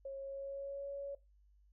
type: tone with pitch glide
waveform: sine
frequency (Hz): 545 to 560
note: C#5 to C#5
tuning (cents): -29 to +18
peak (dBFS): -40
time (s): 0.05-1.15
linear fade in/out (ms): 5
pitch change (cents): +47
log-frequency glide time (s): 0.17-0.88
effects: noise-tail reverb RT60 0.2 s tail -17 dB re dry + added 50 Hz sine -64 dBFS peak until 1.72 s